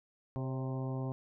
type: harmonic tone with a mistuned harmonic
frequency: 130.81 Hz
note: C3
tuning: in tune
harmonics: 1 / 2 / 3 / 4 / 5 / 6 / 7 / 8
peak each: -35 / -41 / -45 / -47 / -49 / -51 / -52 / -53 dBFS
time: 0.36-1.12 s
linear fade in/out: 0 ms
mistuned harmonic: 4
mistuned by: +44 cents
effects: none